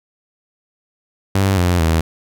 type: tone with pitch steps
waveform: sawtooth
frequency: 97.4 / 88.8 / 80.96 Hz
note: G2 / F2 / E2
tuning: -11 / +29 / -31 cents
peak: -9 dBFS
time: 1.35-2.01 s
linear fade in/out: 5 ms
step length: 220 ms
effects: none